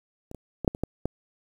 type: clicks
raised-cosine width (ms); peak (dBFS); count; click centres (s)
2; -27 / -25 / -17 / -6 / -21 / -13 / -13; 7; 0.314 / 0.347 / 0.647 / 0.678 / 0.749 / 0.836 / 1.056
effects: 8-bit